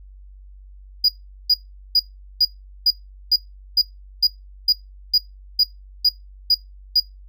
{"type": "tone bursts", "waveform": "triangle", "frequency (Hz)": 4900, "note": "D#8", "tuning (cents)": -27, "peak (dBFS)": -11, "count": 14, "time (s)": [1.04, 7], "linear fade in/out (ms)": 5, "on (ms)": 45, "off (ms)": 410, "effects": ["noise-tail reverb RT60 0.2 s tail -20 dB re dry", "added 48 Hz sine -40 dBFS peak until 7.28 s"]}